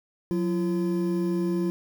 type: tone pair together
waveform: triangle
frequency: 181.25 / 341.2 Hz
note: F#3 / F4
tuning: -35 / -40 cents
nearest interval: major seventh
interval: 1095 cents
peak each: -24 dBFS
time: 0.31-1.7 s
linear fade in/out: 0 ms
effects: 8-bit